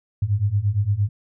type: beating tone pair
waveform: sine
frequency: 97.5 / 106.2 Hz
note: G2 / G#2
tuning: -9 / +39 cents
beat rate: 8.7 Hz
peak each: -22 / -20 dBFS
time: 0.22-1.09 s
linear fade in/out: 5 ms
effects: none